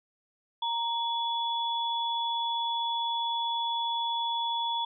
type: tone pair together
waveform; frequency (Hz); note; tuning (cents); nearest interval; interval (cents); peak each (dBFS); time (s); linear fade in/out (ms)
sine; 932.3 / 3412; A#5 / G#7; 0 / +46; octave + minor seventh; 2246; -29 / -32; 0.62-4.85; 5
effects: none